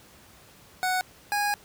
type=tone pair in turn; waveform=25% pulse; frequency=740 / 823 Hz; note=F#5 / G#5; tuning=0 / -16 cents; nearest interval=major second; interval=184 cents; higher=second; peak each=-20 dBFS; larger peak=neither; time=0.83-1.01 / 1.32-1.54 s; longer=second; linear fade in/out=0 ms; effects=pink hiss -53 dBFS RMS until 1.64 s + high-pass 60 Hz 12 dB/octave